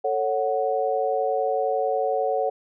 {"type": "chord", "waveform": "sine", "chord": "F# minor", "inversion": "first", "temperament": "just", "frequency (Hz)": [444, 555, 740], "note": ["A4", "C#5", "F#5"], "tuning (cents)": [16, 2, 0], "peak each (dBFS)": [-26, -25, -25], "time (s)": [0.04, 2.5], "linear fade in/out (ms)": 10, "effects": []}